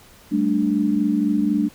sine chord, G suspended second, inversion none, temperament equal, 196 / 220 / 293.7 Hz, G3 / A3 / D4, 0 / 0 / 0 cents, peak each -23 / -21 / -20 dBFS, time 0.31-1.69 s, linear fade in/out 20 ms, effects pink hiss -49 dBFS RMS until 1.74 s

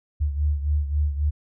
sine beating tone pair, 73 / 76.7 Hz, D2 / D#2, -10 / -24 cents, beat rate 3.7 Hz, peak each -21 / -27 dBFS, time 0.2-1.31 s, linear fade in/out 20 ms, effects none

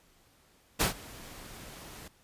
pink noise with ADSR envelope, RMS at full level -24 dBFS, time 0.79-2.08 s, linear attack 22 ms, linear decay 120 ms, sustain -23 dB, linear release 4 ms, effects pink hiss -64 dBFS RMS until 2.23 s + resampled to 32000 Hz

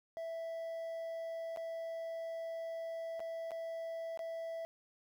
triangle tone with dropouts, 659.3 Hz, E5, in tune, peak -37 dBFS, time 0.17-4.65 s, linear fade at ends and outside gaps 0 ms, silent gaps 1.562-1.572 / 3.195-3.203 / 3.508-3.517 / 4.174-4.192 s, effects 11-bit

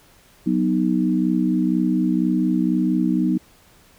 sine chord, B major, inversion second, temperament equal, 185 / 246.9 / 311.1 Hz, F#3 / B3 / D#4, 0 / 0 / 0 cents, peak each -21 dBFS, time 0.46-3.38 s, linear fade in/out 10 ms, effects pink hiss -53 dBFS RMS until 3.98 s

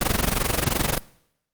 pink noise with amplitude modulation, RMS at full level -19 dBFS, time 0.01-0.98 s, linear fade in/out 2 ms, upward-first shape sine, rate 22.9 Hz, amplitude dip 85%, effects noise-tail reverb RT60 0.8 s tail -22 dB re dry + Opus 24 kbps

